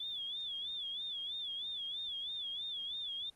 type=tone with vibrato; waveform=sine; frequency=3440 Hz; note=A7; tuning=40 cents flat; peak=-38 dBFS; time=0-3.3 s; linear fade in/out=5 ms; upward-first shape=sine; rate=3.1 Hz; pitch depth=110 cents each way; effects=pink hiss -67 dBFS RMS until 3.35 s + Opus 24 kbps